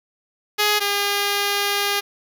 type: tone pair in turn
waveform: 5% pulse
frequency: 417.9 / 405.1 Hz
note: G#4 / G#4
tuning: +11 / -43 cents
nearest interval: minor second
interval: 54 cents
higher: first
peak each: -5 / -8 dBFS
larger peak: first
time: 0.58-0.8 / 0.8-2.01 s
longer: second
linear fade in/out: 20 ms
effects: none